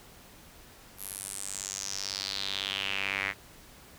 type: tone with band-pass filter sweep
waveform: sawtooth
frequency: 98 Hz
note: G2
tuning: in tune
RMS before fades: -35 dBFS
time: 0.97-3.34 s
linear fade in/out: 50 ms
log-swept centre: 12000 to 2000 Hz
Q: 4.3
effects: pink hiss -53 dBFS RMS until 3.98 s